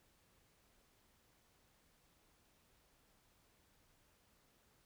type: silence
effects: pink hiss -73 dBFS RMS until 4.85 s